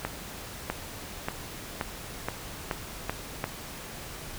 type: accelerating click train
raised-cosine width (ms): 0.5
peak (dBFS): -13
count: 8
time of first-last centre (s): 0.05-3.441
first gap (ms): 650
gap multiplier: 0.9
effects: pink hiss -41 dBFS RMS until 4.38 s